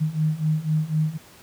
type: beating tone pair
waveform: sine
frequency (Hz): 153.2 / 157.2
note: D#3 / D#3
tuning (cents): -27 / +18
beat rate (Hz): 4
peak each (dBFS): -24 / -22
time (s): 0-1.18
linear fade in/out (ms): 20
effects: pink hiss -49 dBFS RMS until 1.42 s + high-pass 80 Hz 12 dB/octave